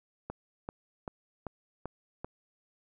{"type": "click train", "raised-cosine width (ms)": 1, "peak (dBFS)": -23, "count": 6, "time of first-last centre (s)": [0.3, 2.246], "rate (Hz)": 2.57, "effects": []}